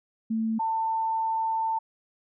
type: tone pair in turn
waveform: sine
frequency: 222.8 / 894 Hz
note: A3 / A5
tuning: +22 / +27 cents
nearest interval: 2 octaves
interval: 2405 cents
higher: second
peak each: -24 dBFS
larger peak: neither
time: 0.3-0.59 / 0.59-1.79 s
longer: second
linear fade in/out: 10 ms
effects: none